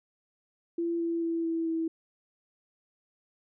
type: tone with pitch steps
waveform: sine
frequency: 338.4 / 335.3 / 332.2 / 329.1 / 326.1 Hz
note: E4 / E4 / E4 / E4 / E4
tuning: +45 / +30 / +13 / -3 / -19 cents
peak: -27 dBFS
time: 0.78-1.88 s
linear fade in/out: 5 ms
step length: 220 ms
effects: none